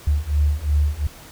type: beating tone pair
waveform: sine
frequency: 72.2 / 75 Hz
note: D2 / D2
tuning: -29 / +37 cents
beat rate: 2.8 Hz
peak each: -20 / -19 dBFS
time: 0.07-1.07 s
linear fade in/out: 5 ms
effects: pink hiss -43 dBFS RMS until 1.31 s